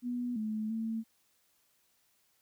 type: tone with pitch steps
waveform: sine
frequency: 244.5 / 216.2 / 224.1 Hz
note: B3 / A3 / A3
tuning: -17 / -30 / +32 cents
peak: -32 dBFS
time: 0.02-1.04 s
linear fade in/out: 50 ms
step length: 340 ms
effects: white hiss -72 dBFS RMS until 2.41 s